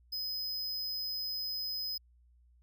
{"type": "tone", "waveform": "square", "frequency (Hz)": 5040, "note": "D#8", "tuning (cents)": 21, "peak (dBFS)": -35, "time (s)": [0.12, 1.98], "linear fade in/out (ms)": 10, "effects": ["added 60 Hz sine -61 dBFS peak until 2.62 s"]}